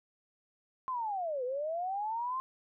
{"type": "linear two-way sweep", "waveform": "sine", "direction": "down then up", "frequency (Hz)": [1060, 485.2, 1060], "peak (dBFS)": -32, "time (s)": [0.88, 2.4], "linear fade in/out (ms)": 0, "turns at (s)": 1.44, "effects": []}